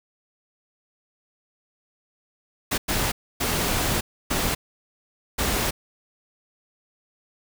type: noise bursts at uneven times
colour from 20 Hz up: pink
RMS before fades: -24 dBFS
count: 5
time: 2.71-2.78 / 2.88-3.12 / 3.4-4.01 / 4.3-4.55 / 5.38-5.71 s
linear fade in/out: 10 ms
effects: none